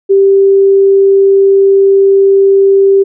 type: tone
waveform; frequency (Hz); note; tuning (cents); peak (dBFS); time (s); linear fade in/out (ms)
sine; 392; G4; 0; -3; 0.09-3.04; 20
effects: none